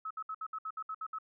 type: tone bursts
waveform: sine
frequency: 1290 Hz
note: E6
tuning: 38 cents flat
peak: -36 dBFS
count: 10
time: 0.05-1.186 s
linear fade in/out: 5 ms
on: 56 ms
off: 64 ms
effects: none